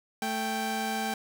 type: tone pair together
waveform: sawtooth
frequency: 220 / 784 Hz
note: A3 / G5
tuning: 0 / 0 cents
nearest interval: octave + minor seventh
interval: 2200 cents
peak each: -29 / -27 dBFS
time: 0.22-1.14 s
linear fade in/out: 2 ms
effects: none